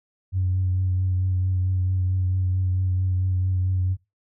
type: tone with vibrato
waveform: sine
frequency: 92.5 Hz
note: F#2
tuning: in tune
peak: -19 dBFS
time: 0.32-3.97 s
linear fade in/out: 50 ms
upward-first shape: triangle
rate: 4.5 Hz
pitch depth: 27 cents each way
effects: noise-tail reverb RT60 0.2 s tail -17 dB re dry + tanh soft clip ceiling -15 dBFS